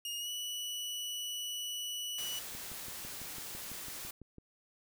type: tone with pitch glide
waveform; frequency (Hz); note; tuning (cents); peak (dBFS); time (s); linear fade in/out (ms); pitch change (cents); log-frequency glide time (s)
sawtooth; 2853 to 2950; F7 to F#7; +36 to -6; -34; 0.05-2.39; 2; +58; 0.19-0.29
type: noise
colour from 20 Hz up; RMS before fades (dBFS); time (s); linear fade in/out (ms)
white; -44; 2.18-4.11; 5
type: click train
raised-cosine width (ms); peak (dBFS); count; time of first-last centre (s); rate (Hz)
3; -37; 12; 2.55-4.383; 6
effects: none